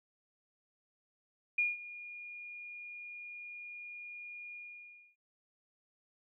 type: tone with ADSR envelope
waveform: sine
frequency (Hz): 2430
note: D#7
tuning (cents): -42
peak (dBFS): -26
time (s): 1.58-5.16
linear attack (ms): 6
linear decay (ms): 180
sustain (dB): -18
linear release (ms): 620
effects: none